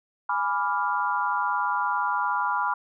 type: chord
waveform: sine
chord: G# diminished seventh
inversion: none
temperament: equal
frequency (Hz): 830.6 / 987.8 / 1174.7 / 1396.9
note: G#5 / B5 / D6 / F6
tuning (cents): 0 / 0 / 0 / 0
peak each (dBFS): -30 / -26 / -30 / -29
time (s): 0.29-2.74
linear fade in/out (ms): 5
effects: none